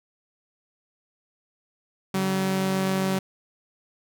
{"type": "tone pair together", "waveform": "sawtooth", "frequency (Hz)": [142.56, 190.3], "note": ["C#3", "F#3"], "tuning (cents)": [49, 49], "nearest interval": "perfect fourth", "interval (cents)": 500, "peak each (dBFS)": [-28, -19], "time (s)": [2.14, 3.19], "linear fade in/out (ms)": 5, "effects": []}